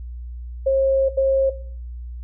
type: tone bursts at uneven times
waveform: sine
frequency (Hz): 538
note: C5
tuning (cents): +48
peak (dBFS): -14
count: 2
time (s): 0.66-1.09 / 1.17-1.5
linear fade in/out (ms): 10
effects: noise-tail reverb RT60 0.5 s tail -17 dB re dry + added 60 Hz sine -30 dBFS peak until 2.23 s